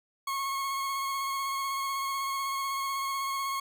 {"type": "tone with vibrato", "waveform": "40% pulse", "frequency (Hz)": 1093, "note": "C#6", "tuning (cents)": -25, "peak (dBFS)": -29, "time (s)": [0.27, 3.6], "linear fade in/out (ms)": 5, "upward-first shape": "square", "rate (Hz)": 16, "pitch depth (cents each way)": 15, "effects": []}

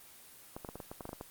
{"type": "clicks", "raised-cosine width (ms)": 1, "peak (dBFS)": -27, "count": 11, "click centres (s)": [0.565, 0.648, 0.689, 0.756, 0.802, 0.915, 1.008, 1.054, 1.092, 1.131, 1.211], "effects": ["white hiss -55 dBFS RMS until 1.3 s", "Opus 24 kbps"]}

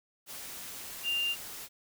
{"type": "tone in noise", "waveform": "sine", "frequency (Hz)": 2794, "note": "F7", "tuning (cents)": 0, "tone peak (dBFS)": -28, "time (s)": [1.03, 1.36], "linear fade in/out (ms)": 50, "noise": "white", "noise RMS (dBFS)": -43, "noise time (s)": [0.26, 1.69], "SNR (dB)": 12, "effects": []}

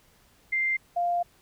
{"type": "tone pair in turn", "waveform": "sine", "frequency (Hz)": [2093, 698.5], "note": ["C7", "F5"], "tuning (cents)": [0, 0], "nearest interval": "octave + perfect fifth", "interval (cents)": 1900, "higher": "first", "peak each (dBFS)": -23, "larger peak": "neither", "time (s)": [[0.52, 0.77], [0.96, 1.23]], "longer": "second", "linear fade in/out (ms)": 10, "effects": ["pink hiss -61 dBFS RMS until 1.41 s"]}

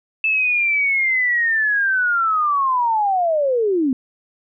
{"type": "linear sweep", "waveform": "sine", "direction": "down", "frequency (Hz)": [2637, 246.9], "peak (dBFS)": -15, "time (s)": [0.24, 3.93], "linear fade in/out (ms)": 2, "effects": []}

